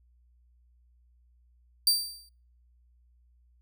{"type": "tone with exponential decay", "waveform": "sawtooth", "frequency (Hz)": 4668, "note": "D8", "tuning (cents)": -11, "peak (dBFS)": -15, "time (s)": [1.87, 2.29], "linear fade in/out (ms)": 2, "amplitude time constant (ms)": 91, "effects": ["noise-tail reverb RT60 0.5 s tail -25 dB re dry", "added 60 Hz sine -60 dBFS peak until 3.61 s"]}